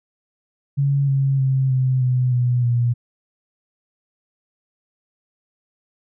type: tone with pitch steps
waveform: sine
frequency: 139.9 / 136.39 / 132.97 / 129.63 / 126.38 / 123.21 / 120.11 Hz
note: C#3 / C#3 / C3 / C3 / B2 / B2 / B2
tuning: +16 / -28 / +28 / -16 / +40 / -4 / -48 cents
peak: -15 dBFS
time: 0.77-2.94 s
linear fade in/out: 20 ms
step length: 310 ms
effects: none